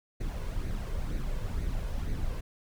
brown noise with flanger, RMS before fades -32 dBFS, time 0.2-2.41 s, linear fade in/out 10 ms, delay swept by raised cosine 0.47 to 1.97 ms, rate 2.1 Hz, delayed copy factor +0.5, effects none

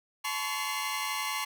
sawtooth tone cluster, 865 / 1029 / 1120 / 2070 / 2820 Hz, A5 / C6 / C#6 / C7 / F7, -30 / -29 / +18 / -19 / +16 cents, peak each -34 / -35 / -32 / -34 / -35 dBFS, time 0.24-1.45 s, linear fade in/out 10 ms, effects none

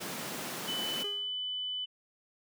pink high-pass noise, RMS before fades -39 dBFS, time 0-1.04 s, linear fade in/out 20 ms, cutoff 160 Hz, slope 24 dB/octave
sine tone, 3000 Hz, F#7, 23 cents sharp, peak -33 dBFS, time 0.67-1.86 s, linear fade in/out 20 ms
45% pulse tone with exponential decay, 407.8 Hz, G#4, 32 cents flat, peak -37 dBFS, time 1.04-1.4 s, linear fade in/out 2 ms, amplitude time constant 78 ms
effects none

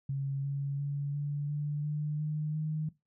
sine tone with pitch steps, 137.7 / 140.03 / 142.39 / 144.8 / 147.24 / 149.73 / 152.26 / 154.83 Hz, C#3 / C#3 / C#3 / D3 / D3 / D3 / D#3 / D#3, -11 / +18 / +47 / -24 / +5 / +34 / -37 / -8 cents, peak -30 dBFS, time 0.09-2.89 s, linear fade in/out 5 ms, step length 350 ms, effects noise-tail reverb RT60 0.2 s tail -18 dB re dry

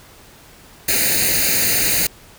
white noise with comb filter, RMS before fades -17 dBFS, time 0.88-2.07 s, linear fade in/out 5 ms, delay 0.45 ms, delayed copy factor +0.8, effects pink hiss -45 dBFS RMS until 2.38 s

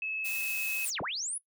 sine tone with pitch glide, 2593 to 2575 Hz, E7 to E7, -29 to -41 cents, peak -32 dBFS, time 0.02-0.85 s, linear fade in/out 2 ms, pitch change -12 cents, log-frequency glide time 0.35-0.68 s
blue noise, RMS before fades -38 dBFS, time 0.24-0.91 s, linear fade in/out 20 ms
sine linear two-way sweep, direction down then up, 10548 to 69.3 to 10548 Hz, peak -32 dBFS, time 0.84-1.38 s, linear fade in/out 5 ms, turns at 1.01 s
effects noise-tail reverb RT60 0.1 s tail -17 dB re dry

